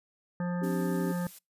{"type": "harmonic tone", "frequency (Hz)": 176.5, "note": "F3", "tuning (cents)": 19, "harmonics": [1, 3, 5, 7, 9, 10], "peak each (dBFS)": [-29, -39, -43, -46, -48, -49], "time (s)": [0.4, 1.27], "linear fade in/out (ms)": 2}
{"type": "chord", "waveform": "sine", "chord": "C suspended second", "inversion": "none", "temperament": "equal", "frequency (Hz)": [261.6, 293.7, 392], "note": ["C4", "D4", "G4"], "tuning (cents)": [0, 0, 0], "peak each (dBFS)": -35, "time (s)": [0.61, 1.13], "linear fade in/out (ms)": 20}
{"type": "noise", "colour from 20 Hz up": "blue", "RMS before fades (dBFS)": -47, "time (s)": [0.63, 1.39], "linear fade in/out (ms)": 10}
{"effects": ["noise-tail reverb RT60 0.2 s tail -26 dB re dry", "resampled to 32000 Hz"]}